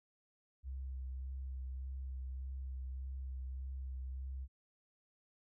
sine tone with vibrato, 65.41 Hz, C2, in tune, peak -40 dBFS, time 0.63-4.48 s, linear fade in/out 50 ms, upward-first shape sine, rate 1.7 Hz, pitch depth 20 cents each way, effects none

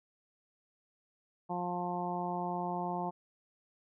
harmonic tone, 177.1 Hz, F3, 24 cents sharp, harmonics 1 / 2 / 3 / 4 / 5 / 6, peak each -39 / -41 / -46 / -38 / -38 / -45 dBFS, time 1.49-3.11 s, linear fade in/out 20 ms, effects none

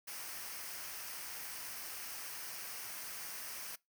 white noise with comb filter, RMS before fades -45 dBFS, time 0.07-3.76 s, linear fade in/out 10 ms, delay 0.27 ms, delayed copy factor -0.5, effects noise-tail reverb RT60 0.2 s tail -23 dB re dry

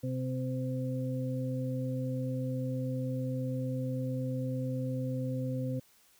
harmonic tone, 128.9 Hz, C3, 26 cents flat, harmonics 1 / 2 / 4, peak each -33 / -36 / -39 dBFS, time 0.03-5.8 s, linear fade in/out 10 ms, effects white hiss -64 dBFS RMS until 6.19 s

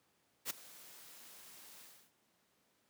white noise with ADSR envelope, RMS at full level -36 dBFS, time 0.45-2.12 s, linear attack 54 ms, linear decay 8 ms, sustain -20 dB, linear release 310 ms, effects pink hiss -75 dBFS RMS until 2.89 s + high-pass 150 Hz 12 dB/octave

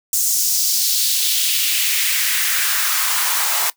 white noise with high-pass filter sweep, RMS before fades -18 dBFS, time 0.13-3.7 s, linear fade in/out 2 ms, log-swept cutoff 7000 to 810 Hz, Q 1.9, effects noise-tail reverb RT60 0.1 s tail -19 dB re dry

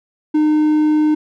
triangle tone, 305.2 Hz, D#4, 33 cents flat, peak -9 dBFS, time 0.34-1.15 s, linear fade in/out 10 ms, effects none

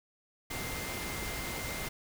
sine tone in noise, 2093 Hz, C7, in tune, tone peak -43 dBFS, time 0.5-1.89 s, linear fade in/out 10 ms, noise pink, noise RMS -38 dBFS, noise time 0.5-1.89 s, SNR -8 dB, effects none

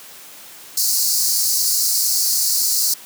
pink high-pass noise, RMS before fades -18 dBFS, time 0.77-2.94 s, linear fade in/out 5 ms, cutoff 4300 Hz, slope 96 dB/octave, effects white hiss -40 dBFS RMS until 3.05 s + high-pass 150 Hz 12 dB/octave

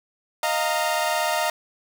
sawtooth chord, Eb suspended second, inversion none, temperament equal with one note detuned, 622.3 / 698.5 / 923.8 Hz, Eb5 / F5 / Bb5, 0 / 0 / -16 cents, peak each -22 dBFS, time 0.43-1.5 s, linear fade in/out 2 ms, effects none

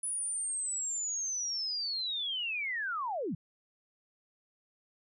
sine linear sweep, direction down, 9956 to 129 Hz, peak -32 dBFS, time 0.03-3.35 s, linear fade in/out 5 ms, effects none

